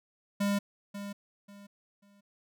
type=tone with echo; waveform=square; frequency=201.6 Hz; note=G3; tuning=49 cents sharp; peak=-27 dBFS; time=0.4-0.59 s; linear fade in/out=10 ms; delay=540 ms; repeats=3; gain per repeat=-11 dB; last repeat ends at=2.21 s; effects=none